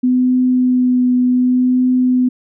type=tone with vibrato; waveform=sine; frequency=251.4 Hz; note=B3; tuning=31 cents sharp; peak=-10 dBFS; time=0.03-2.29 s; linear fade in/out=10 ms; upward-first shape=triangle; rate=0.67 Hz; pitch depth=15 cents each way; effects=none